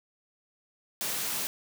white high-pass noise, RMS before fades -32 dBFS, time 1.01-1.47 s, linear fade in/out 0 ms, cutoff 110 Hz, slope 24 dB/octave, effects none

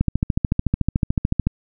click train, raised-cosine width 5 ms, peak -5 dBFS, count 21, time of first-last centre 0.01-1.47 s, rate 13.7 Hz, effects none

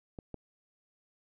clicks, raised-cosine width 2 ms, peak -29 / -27 dBFS, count 2, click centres 0.188 / 0.343 s, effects none

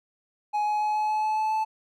triangle tone with pitch steps, 838 / 842.9 / 847.7 / 852.6 / 857.6 / 862.6 / 867.6 / 872.6 Hz, G#5 / G#5 / G#5 / G#5 / A5 / A5 / A5 / A5, +15 / +25 / +35 / +45 / -45 / -35 / -25 / -15 cents, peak -21 dBFS, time 0.53-1.65 s, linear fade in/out 20 ms, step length 140 ms, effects none

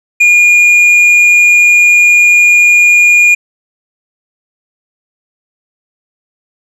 triangle tone with tanh clipping, 2429 Hz, D#7, 42 cents flat, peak -4 dBFS, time 0.2-3.35 s, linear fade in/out 10 ms, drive 9 dB, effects none

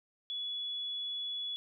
sine tone, 3401 Hz, G#7, 40 cents sharp, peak -35 dBFS, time 0.3-1.56 s, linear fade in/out 0 ms, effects none

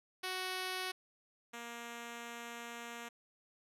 5% pulse tone pair in turn, 371.4 / 235.5 Hz, F#4 / A#3, +7 / +18 cents, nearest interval minor sixth, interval 789 cents, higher first, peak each -26 / -33 dBFS, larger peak first, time 0.23-0.92 / 1.53-3.09 s, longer second, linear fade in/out 10 ms, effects low-pass 12000 Hz 12 dB/octave

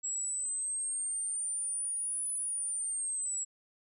sine linear two-way sweep, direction up then down, 7660 to 9956 to 7660 Hz, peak -32 dBFS, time 0.03-3.45 s, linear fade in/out 20 ms, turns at 2.34 s, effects none

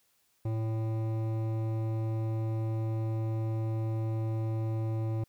triangle tone with hard clipping, 111.2 Hz, A2, 19 cents sharp, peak -31 dBFS, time 0.45-5.24 s, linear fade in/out 5 ms, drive 17 dB, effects white hiss -71 dBFS RMS until 5.28 s

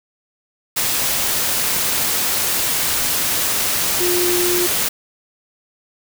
sine tone in noise, 354.8 Hz, F4, 27 cents sharp, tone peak -18 dBFS, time 4-4.67 s, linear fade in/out 10 ms, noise white, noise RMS -19 dBFS, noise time 0.76-4.89 s, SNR -2 dB, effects none

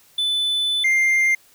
triangle tone pair in turn, 3500 / 2103 Hz, A7 / C7, -10 / +8 cents, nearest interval major sixth, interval 882 cents, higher first, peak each -17 / -13 dBFS, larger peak second, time 0.18-0.84 / 0.84-1.35 s, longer first, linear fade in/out 5 ms, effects white hiss -54 dBFS RMS until 1.54 s

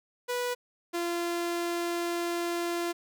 sawtooth tone pair in turn, 490.8 / 344 Hz, B4 / F4, -11 / -26 cents, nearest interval tritone, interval 615 cents, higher first, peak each -25 dBFS, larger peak neither, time 0.28-0.55 / 0.93-2.93 s, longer second, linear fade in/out 20 ms, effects none

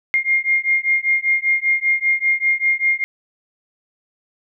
sine beating tone pair, 2121 / 2126.1 Hz, C7 / C7, +23 / +27 cents, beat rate 5.1 Hz, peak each -18 dBFS, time 0.14-3.04 s, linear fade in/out 0 ms, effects none

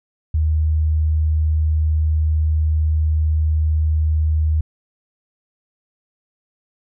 sine tone, 77.78 Hz, D#2, in tune, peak -14 dBFS, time 0.34-4.61 s, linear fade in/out 5 ms, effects none

